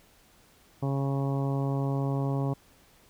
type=harmonic tone; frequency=137.6 Hz; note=C#3; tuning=12 cents flat; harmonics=1 / 2 / 3 / 4 / 5 / 6 / 7 / 8; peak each=-27 / -33 / -37 / -39 / -41 / -43 / -44 / -45 dBFS; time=0.82-2.54 s; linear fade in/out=10 ms; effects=pink hiss -60 dBFS RMS until 3.09 s